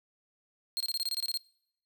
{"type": "tone bursts", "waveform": "40% pulse", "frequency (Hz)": 4219, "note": "C8", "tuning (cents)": 14, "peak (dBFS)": -28, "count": 11, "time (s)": [0.77, 1.373], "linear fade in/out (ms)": 0, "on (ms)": 33, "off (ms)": 24, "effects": ["noise-tail reverb RT60 0.7 s tail -25 dB re dry"]}